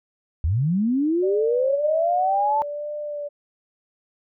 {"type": "linear sweep", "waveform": "sine", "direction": "up", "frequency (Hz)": [69.3, 889], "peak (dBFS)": -18, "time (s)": [0.44, 2.62], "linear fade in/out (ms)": 0}
{"type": "tone with vibrato", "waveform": "sine", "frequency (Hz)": 587.3, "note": "D5", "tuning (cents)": 0, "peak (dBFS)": -27, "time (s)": [1.22, 3.29], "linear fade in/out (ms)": 20, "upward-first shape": "sine", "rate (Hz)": 1.3, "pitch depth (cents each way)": 24}
{"effects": []}